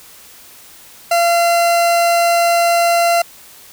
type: tone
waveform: 40% pulse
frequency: 685 Hz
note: F5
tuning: 34 cents flat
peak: -10 dBFS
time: 1.11-3.22 s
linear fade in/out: 5 ms
effects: white hiss -41 dBFS RMS until 3.72 s